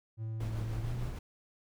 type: tone with pitch glide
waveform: triangle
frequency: 111.1 to 121.16 Hz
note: A2 to B2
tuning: +17 to -33 cents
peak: -33 dBFS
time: 0.17-1.12 s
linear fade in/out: 50 ms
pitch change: +150 cents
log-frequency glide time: 0.8-0.94 s
type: noise with tremolo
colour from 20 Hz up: brown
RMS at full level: -38 dBFS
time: 0.4-1.19 s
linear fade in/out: 5 ms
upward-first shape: triangle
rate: 6.6 Hz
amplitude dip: 35%
effects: none